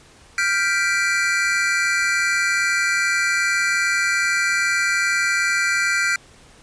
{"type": "chord", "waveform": "square", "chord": "G dominant seventh", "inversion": "third", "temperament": "equal", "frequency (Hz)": [1396.9, 1568, 1975.5, 2349], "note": ["F6", "G6", "B6", "D7"], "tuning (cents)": [0, 0, 0, 0], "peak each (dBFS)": -24, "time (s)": [0.38, 6.16], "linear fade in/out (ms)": 2, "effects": ["pink hiss -49 dBFS RMS until 6.62 s", "resampled to 22050 Hz"]}